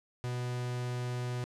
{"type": "tone", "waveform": "45% pulse", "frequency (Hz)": 123.47, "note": "B2", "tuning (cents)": 0, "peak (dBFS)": -33, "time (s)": [0.24, 1.44], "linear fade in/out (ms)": 0, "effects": ["low-pass 9000 Hz 12 dB/octave"]}